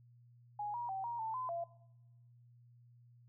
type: tone with pitch steps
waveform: sine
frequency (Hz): 830 / 955 / 770 / 944 / 887 / 1019 / 681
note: G#5 / A#5 / G5 / A#5 / A5 / C6 / F5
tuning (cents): -1 / +42 / -31 / +22 / +14 / -46 / -44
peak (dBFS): -37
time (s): 0.59-1.64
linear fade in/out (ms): 5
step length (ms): 150
effects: noise-tail reverb RT60 1.0 s tail -21 dB re dry + added 120 Hz sine -60 dBFS peak until 3.28 s